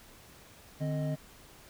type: tone cluster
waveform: triangle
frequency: 150.2 / 263.3 / 621 Hz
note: D3 / C4 / D#5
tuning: +39 / +11 / -3 cents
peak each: -29 / -36 / -36 dBFS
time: 0.8-1.16 s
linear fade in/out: 20 ms
effects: pink hiss -55 dBFS RMS until 1.69 s